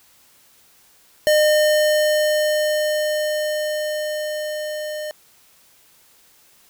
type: tone with level ramp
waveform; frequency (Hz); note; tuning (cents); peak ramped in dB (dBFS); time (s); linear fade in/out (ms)
square; 608; D#5; -40; -13 to -27; 1.27-5.11; 0
effects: white hiss -54 dBFS RMS until 6.69 s